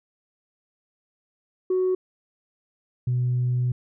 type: tone pair in turn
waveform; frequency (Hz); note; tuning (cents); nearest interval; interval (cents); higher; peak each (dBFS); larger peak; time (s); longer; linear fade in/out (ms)
sine; 370.4 / 124.18; F#4 / B2; +2 / +10; octave + perfect fifth; 1892; first; -18 / -19; first; 1.7-1.95 / 3.07-3.72; second; 5
effects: tanh soft clip ceiling -17 dBFS